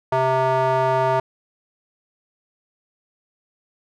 square tone with band-pass filter, 130.9 Hz, C3, 1 cent sharp, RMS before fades -19 dBFS, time 0.12-1.2 s, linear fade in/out 5 ms, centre 810 Hz, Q 2.7, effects none

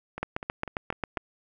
two click trains, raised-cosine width 0.5 ms, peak -13 / -21 dBFS, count 8 / 5, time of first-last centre 0.23-1.172 / 0.18-1.175 s, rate 7.43 / 4.02 Hz, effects none

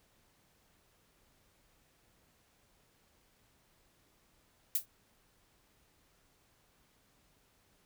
violet noise with exponential decay, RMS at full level -25 dBFS, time 4.75-4.86 s, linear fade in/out 5 ms, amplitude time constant 22 ms, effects pink hiss -70 dBFS RMS until 7.85 s

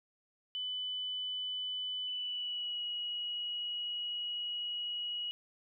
sine tone with pitch glide, 3000 to 2908 Hz, F#7 to F#7, +23 to -31 cents, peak -35 dBFS, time 0.55-5.31 s, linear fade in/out 0 ms, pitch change -54 cents, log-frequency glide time 2.04-2.83 s, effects none

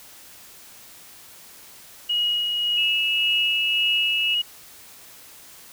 sine tone with tremolo, 2895 Hz, F#7, 38 cents flat, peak -19 dBFS, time 2.09-4.42 s, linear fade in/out 10 ms, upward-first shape sine, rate 1.8 Hz, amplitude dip 30%
sine tone, 2637 Hz, E7, in tune, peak -23 dBFS, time 2.77-4.35 s, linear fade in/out 10 ms
effects white hiss -46 dBFS RMS until 5.72 s

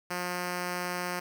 5% pulse tone, 178.4 Hz, F3, 37 cents sharp, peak -20 dBFS, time 0.1-1.2 s, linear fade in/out 10 ms, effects none

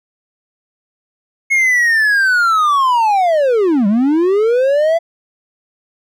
triangle linear two-way sweep, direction down then up, 2180 to 193.1 to 679 Hz, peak -8 dBFS, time 1.5-4.99 s, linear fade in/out 20 ms, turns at 3.87 s, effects none

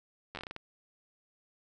slowing click train, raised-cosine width 0.3 ms, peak -24 dBFS, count 9, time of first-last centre 0.35-0.564 s, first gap 10 ms, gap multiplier 1.27, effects none

